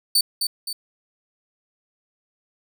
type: tone with echo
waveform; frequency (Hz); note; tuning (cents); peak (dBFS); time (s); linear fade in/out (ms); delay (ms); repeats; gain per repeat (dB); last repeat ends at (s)
sawtooth; 4546; C#8; +43; -12; 0.15-0.21; 5; 260; 2; -6; 0.73
effects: none